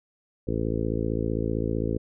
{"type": "harmonic tone", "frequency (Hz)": 55.5, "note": "A1", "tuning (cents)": 16, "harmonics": [1, 2, 3, 4, 5, 6, 7, 8, 9], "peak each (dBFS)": [-32, -31, -34, -33, -33, -33, -35, -33, -36], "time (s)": [0.47, 1.98], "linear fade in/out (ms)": 10, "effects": []}